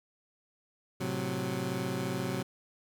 20% pulse chord, F# diminished, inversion first, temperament equal, 110 / 130.81 / 185 Hz, A2 / C3 / F#3, 0 / 0 / 0 cents, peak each -35 / -30 / -30 dBFS, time 1-2.43 s, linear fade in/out 10 ms, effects none

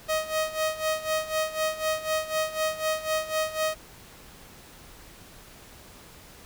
sawtooth tone with tremolo, 628 Hz, D#5, 16 cents sharp, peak -19 dBFS, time 0.08-3.75 s, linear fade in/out 20 ms, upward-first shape sine, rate 4 Hz, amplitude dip 80%, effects pink hiss -49 dBFS RMS until 6.45 s

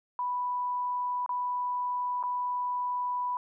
sine tone with dropouts, 987.8 Hz, B5, in tune, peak -28 dBFS, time 0.19-3.37 s, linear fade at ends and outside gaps 1 ms, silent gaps 1.262-1.292 / 2.228-2.236 s, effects none

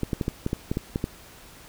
clicks, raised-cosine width 3 ms, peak -12 dBFS, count 10, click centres 0.033 / 0.132 / 0.212 / 0.281 / 0.464 / 0.531 / 0.715 / 0.771 / 0.959 / 1.041 s, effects pink hiss -48 dBFS RMS until 1.68 s

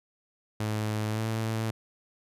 sawtooth tone with pitch glide, 107.5 to 111.42 Hz, A2 to A2, -40 to +22 cents, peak -24 dBFS, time 0.6-1.71 s, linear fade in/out 5 ms, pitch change +62 cents, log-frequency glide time 1.1-1.22 s, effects resampled to 32000 Hz

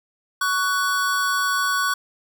square tone pair together, 1124 / 1485.7 Hz, C#6 / F#6, +24 / +7 cents, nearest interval perfect fourth, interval 483 cents, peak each -23 dBFS, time 0.41-1.94 s, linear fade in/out 5 ms, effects none

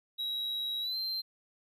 triangle tone with pitch glide, 3859 to 4136 Hz, B7 to C8, -41 to -21 cents, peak -31 dBFS, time 0.18-1.22 s, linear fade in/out 20 ms, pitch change +120 cents, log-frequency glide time 0.81-0.97 s, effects none

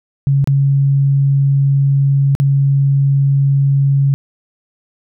sine tone with dropouts, 138.59 Hz, C#3, in tune, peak -9 dBFS, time 0.27-4.14 s, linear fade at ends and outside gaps 0 ms, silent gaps 0.443-0.474 / 2.351-2.4 s, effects none

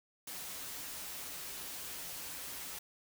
white noise with comb filter, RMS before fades -44 dBFS, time 0.27-2.79 s, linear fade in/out 5 ms, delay 8.9 ms, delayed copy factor -0.5, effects none

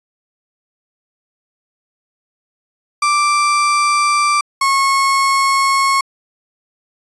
35% pulse tone pair in turn, 1174.7 / 1092.3 Hz, D6 / C#6, 0 / -26 cents, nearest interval minor second, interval 126 cents, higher first, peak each -10 dBFS, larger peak neither, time 3.02-4.41 / 4.61-6.01 s, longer second, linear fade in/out 5 ms, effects resampled to 24000 Hz

